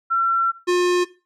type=tone pair in turn; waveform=sine / square; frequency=1355 / 356.8 Hz; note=E6 / F4; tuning=+47 / +37 cents; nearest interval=octave + major seventh; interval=2310 cents; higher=first; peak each=-16 dBFS; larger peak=neither; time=0.1-0.52 / 0.67-1.05 s; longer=first; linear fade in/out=20 ms; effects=noise-tail reverb RT60 0.3 s tail -17 dB re dry + low-pass 7000 Hz 12 dB/octave